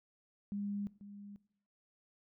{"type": "tone with echo", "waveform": "sine", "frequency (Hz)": 202.7, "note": "G#3", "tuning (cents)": -42, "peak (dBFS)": -36, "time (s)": [0.52, 0.87], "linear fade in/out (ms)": 0, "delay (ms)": 490, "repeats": 1, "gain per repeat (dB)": -12, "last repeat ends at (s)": 1.36, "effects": ["noise-tail reverb RT60 0.7 s tail -20 dB re dry"]}